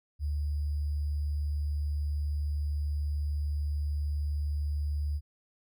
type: tone with sample-and-hold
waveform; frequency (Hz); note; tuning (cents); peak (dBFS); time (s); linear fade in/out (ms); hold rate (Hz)
sine; 73.42; D2; 0; -28; 0.19-5.21; 50; 4900
effects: none